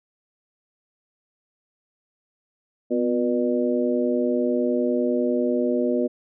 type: harmonic tone with a mistuned harmonic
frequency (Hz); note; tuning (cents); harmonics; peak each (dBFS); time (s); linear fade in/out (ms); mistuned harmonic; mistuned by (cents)
120; B2; -49; 2 / 3 / 4 / 5; -23 / -25 / -26 / -27; 2.9-6.08; 20; 2; +68
effects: none